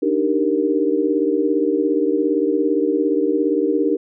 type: chord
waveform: sine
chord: Eb major seventh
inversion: third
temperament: equal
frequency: 293.7 / 311.1 / 392 / 466.2 Hz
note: D4 / Eb4 / G4 / Bb4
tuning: 0 / 0 / 0 / 0 cents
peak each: -21 dBFS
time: 0.02-3.97 s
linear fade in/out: 10 ms
effects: none